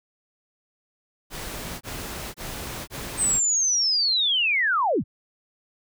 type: noise bursts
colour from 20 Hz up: pink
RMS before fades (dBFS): -34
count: 4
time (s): 1.3-3.409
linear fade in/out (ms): 50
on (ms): 510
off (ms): 23
type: linear sweep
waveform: sine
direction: down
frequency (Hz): 8372 to 52.2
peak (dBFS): -19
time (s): 3.17-5.04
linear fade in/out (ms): 50
effects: none